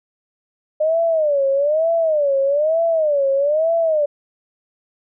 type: tone with vibrato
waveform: sine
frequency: 603 Hz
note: D5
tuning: 46 cents sharp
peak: -14 dBFS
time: 0.8-4.06 s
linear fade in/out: 10 ms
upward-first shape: sine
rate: 1.1 Hz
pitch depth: 180 cents each way
effects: none